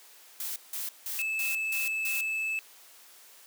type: noise bursts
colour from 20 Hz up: blue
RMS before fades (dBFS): -35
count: 6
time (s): 0.4-2.21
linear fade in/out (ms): 2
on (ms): 160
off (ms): 170
type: tone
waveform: triangle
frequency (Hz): 2616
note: E7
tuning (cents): -14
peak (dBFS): -27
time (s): 1.19-2.59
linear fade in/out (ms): 0
effects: white hiss -54 dBFS RMS until 3.46 s + high-pass 400 Hz 12 dB/octave